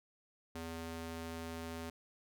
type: tone with high-pass filter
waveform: square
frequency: 82.41 Hz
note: E2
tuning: in tune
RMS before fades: -44 dBFS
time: 0.55-1.9 s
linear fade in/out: 5 ms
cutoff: 170 Hz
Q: 0.72
effects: none